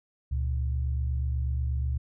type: tone pair together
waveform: sine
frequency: 70.9 / 119.12 Hz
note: C#2 / A#2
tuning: +40 / +38 cents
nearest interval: major sixth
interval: 898 cents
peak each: -26 / -33 dBFS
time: 0.31-1.98 s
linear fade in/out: 10 ms
effects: none